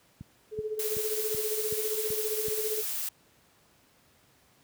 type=click train; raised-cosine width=5 ms; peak=-27 dBFS; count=7; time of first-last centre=0.21-2.483 s; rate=2.64 Hz
type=tone with tremolo; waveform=sine; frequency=430.6 Hz; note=A4; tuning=37 cents flat; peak=-28 dBFS; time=0.51-2.84 s; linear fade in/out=50 ms; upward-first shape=sine; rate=15 Hz; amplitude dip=70%
type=noise; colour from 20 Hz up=blue; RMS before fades=-33 dBFS; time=0.79-3.09 s; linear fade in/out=5 ms
effects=pink hiss -63 dBFS RMS until 4.63 s + high-pass 80 Hz 12 dB/octave